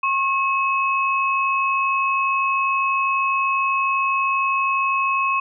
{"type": "tone pair together", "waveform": "sine", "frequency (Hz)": [1084.4, 2568], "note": ["C#6", "E7"], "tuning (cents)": [-38, -46], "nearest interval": "octave + minor third", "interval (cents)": 1492, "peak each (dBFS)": [-19, -22], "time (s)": [0.03, 5.4], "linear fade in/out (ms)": 5, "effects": []}